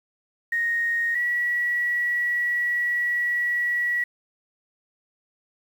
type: tone pair in turn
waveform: sine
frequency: 1864.7 / 1932.5 Hz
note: A#6 / B6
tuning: 0 / -38 cents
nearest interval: minor second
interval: 62 cents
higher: second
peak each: -21 dBFS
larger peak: neither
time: 0.52-1.15 / 1.15-4.04 s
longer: second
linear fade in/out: 5 ms
effects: 8-bit